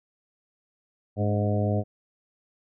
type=harmonic tone with a mistuned harmonic; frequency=103.9 Hz; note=G#2; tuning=1 cent sharp; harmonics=1 / 2 / 3 / 4 / 5 / 6 / 7; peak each=-24 / -29 / -34 / -34 / -33 / -32 / -36 dBFS; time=1.16-1.84 s; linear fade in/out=50 ms; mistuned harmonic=3; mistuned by=-51 cents; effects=none